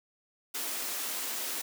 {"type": "high-pass noise", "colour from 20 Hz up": "white", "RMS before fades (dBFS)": -35, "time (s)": [0.54, 1.62], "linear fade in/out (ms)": 10, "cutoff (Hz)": 220, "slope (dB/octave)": 48, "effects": []}